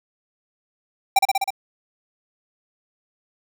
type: tone with echo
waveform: square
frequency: 784 Hz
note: G5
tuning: in tune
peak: -12 dBFS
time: 1.16-1.19 s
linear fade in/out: 5 ms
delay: 63 ms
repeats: 5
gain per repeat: -2 dB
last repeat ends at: 1.505 s
effects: none